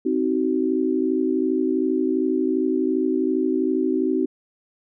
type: chord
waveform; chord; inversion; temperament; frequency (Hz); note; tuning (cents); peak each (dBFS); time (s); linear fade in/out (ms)
sine; C diminished; none; just; 261.6 / 314 / 376.7; C4 / Eb4 / Gb4; 0 / +16 / +31; -23; 0.05-4.26; 10
effects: none